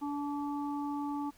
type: harmonic tone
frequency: 288.5 Hz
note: D4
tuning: 31 cents flat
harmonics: 1 / 3 / 4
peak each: -34 / -39 / -45 dBFS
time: 0.01-1.31 s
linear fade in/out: 20 ms
effects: pink hiss -62 dBFS RMS until 1.37 s